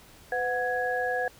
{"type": "tone cluster", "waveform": "sine", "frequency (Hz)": [502, 731, 1666], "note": ["B4", "F#5", "G#6"], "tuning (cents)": [28, -21, 5], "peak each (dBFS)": -30, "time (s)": [0.32, 1.28], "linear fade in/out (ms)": 2, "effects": ["pink hiss -53 dBFS RMS until 1.39 s"]}